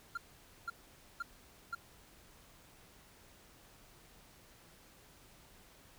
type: tone bursts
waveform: triangle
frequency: 1389 Hz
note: F6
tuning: 10 cents flat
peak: -34 dBFS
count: 4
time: 0.15-1.75 s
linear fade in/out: 5 ms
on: 25 ms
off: 500 ms
effects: pink hiss -61 dBFS RMS until 5.98 s